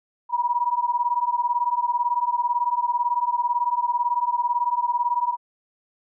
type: beating tone pair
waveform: sine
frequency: 956 / 974 Hz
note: A#5 / B5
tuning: +43 / -24 cents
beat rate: 18 Hz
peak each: -23 dBFS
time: 0.29-5.37 s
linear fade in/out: 50 ms
effects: none